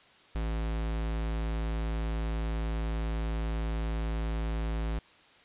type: tone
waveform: square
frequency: 55 Hz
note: A1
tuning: in tune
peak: -30 dBFS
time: 0.35-4.99 s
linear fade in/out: 5 ms
effects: white hiss -58 dBFS RMS until 5.44 s + resampled to 8000 Hz